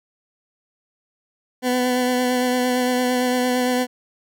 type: tone with vibrato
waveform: 20% pulse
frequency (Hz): 250.2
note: B3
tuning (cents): +23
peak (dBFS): -13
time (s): 1.62-3.87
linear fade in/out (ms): 50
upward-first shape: sine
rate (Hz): 8.8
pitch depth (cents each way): 18
effects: none